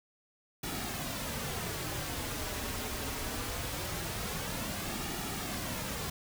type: noise with flanger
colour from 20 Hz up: pink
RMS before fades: -37 dBFS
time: 0.63-6.1 s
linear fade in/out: 5 ms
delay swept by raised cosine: 1.9 to 6 ms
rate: 0.22 Hz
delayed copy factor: -0.5
effects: none